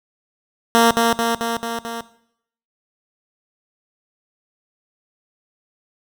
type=tone with echo; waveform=10% pulse; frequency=231.2 Hz; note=A#3; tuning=14 cents flat; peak=-3 dBFS; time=0.75-0.91 s; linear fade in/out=0 ms; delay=220 ms; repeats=5; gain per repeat=-3 dB; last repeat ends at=2.01 s; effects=noise-tail reverb RT60 0.7 s tail -17 dB re dry